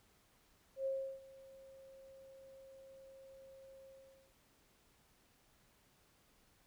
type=tone with ADSR envelope; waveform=sine; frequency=537 Hz; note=C5; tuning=45 cents sharp; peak=-34 dBFS; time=0.76-4.35 s; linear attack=98 ms; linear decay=340 ms; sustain=-21 dB; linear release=470 ms; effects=pink hiss -71 dBFS RMS until 6.66 s